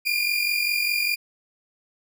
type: tone pair together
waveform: 30% pulse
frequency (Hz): 2387 / 2432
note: D7 / D#7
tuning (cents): +28 / -40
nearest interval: unison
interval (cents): 32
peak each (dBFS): -22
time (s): 0.05-1.16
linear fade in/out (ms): 20
effects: none